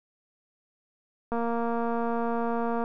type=click train; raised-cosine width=1 ms; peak=-17 dBFS; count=355; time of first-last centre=1.32-2.839 s; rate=233 Hz; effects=none